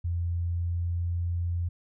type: tone with pitch glide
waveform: sine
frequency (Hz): 85.9 to 86.5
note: F2 to F2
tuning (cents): -28 to -16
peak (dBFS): -26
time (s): 0.04-1.69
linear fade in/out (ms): 10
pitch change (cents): +12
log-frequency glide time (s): 0.31-1.14
effects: none